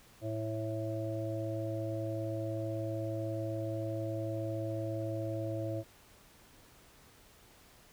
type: harmonic tone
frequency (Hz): 110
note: A2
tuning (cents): 0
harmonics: 1 / 3 / 5 / 6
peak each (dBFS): -37 / -39 / -40 / -42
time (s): 0.21-5.84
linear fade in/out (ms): 50
effects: pink hiss -60 dBFS RMS until 7.92 s